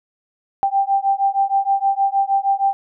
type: beating tone pair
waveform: sine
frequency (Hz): 784 / 790.4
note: G5 / G5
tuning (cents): 0 / +14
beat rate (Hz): 6.4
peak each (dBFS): -18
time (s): 0.63-2.73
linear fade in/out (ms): 0
effects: none